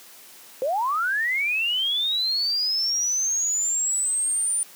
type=linear sweep; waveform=sine; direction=up; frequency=493.9 to 9330 Hz; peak=-21 dBFS; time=0.62-4.63 s; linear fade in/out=0 ms; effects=white hiss -47 dBFS RMS until 4.75 s + high-pass 200 Hz 12 dB/octave